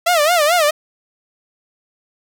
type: tone with vibrato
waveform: sawtooth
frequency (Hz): 648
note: E5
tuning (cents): -30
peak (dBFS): -8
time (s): 0.06-0.71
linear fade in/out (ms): 10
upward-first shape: sine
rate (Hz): 4.6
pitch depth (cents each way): 180
effects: none